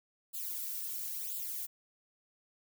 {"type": "noise with flanger", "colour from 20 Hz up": "violet", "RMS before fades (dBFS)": -39, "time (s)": [0.33, 1.67], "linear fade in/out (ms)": 20, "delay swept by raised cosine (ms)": [0.25, 2.25], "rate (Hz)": 0.98, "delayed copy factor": 0.95, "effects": []}